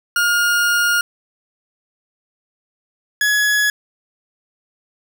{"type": "tone pair in turn", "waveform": "40% pulse", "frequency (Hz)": [1422, 1686], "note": ["F6", "G#6"], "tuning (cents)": [31, 26], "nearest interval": "minor third", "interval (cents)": 295, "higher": "second", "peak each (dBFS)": -13, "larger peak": "neither", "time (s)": [[0.16, 1.01], [3.21, 3.7]], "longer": "first", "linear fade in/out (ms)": 2, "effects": []}